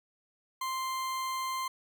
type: tone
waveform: 40% pulse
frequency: 1046.5 Hz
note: C6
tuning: in tune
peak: -31 dBFS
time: 0.61-1.68 s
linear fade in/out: 5 ms
effects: 11-bit